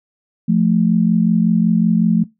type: tone pair together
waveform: sine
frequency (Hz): 174.61 / 220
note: F3 / A3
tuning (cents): 0 / 0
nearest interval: major third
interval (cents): 400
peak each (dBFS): -14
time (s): 0.48-2.24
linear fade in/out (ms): 10
effects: noise-tail reverb RT60 0.2 s tail -21 dB re dry